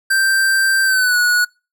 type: tone with pitch glide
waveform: square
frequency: 1568 to 1463 Hz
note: G6 to F#6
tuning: 0 to -20 cents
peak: -13 dBFS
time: 0.1-1.45 s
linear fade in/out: 10 ms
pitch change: -120 cents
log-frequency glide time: 0.84-1.17 s
effects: noise-tail reverb RT60 0.3 s tail -26 dB re dry